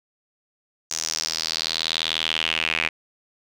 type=tone with band-pass filter sweep; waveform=square; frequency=40.26 Hz; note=E1; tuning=40 cents flat; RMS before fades=-26 dBFS; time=0.9-2.89 s; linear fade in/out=10 ms; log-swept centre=6300 to 2400 Hz; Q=4.4; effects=none